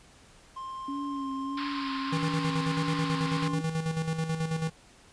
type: tone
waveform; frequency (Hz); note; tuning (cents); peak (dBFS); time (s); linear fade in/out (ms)
triangle; 1055; C6; +14; -34; 0.56-3.55; 10
type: tone with vibrato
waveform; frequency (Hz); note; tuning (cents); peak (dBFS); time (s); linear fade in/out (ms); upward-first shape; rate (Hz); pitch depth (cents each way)
sine; 277.5; C#4; +2; -32; 0.88-3.61; 5; sine; 1.6; 45
type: band-pass noise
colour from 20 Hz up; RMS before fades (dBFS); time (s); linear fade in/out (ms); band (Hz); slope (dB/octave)
pink; -39; 1.57-3.48; 5; 910 to 5100; 96
type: tone with tremolo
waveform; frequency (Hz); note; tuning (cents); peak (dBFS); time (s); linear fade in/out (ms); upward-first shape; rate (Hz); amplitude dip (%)
square; 161; E3; -41; -27; 2.12-4.7; 10; square; 9.2; 55
effects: pink hiss -56 dBFS RMS until 5.12 s + resampled to 22050 Hz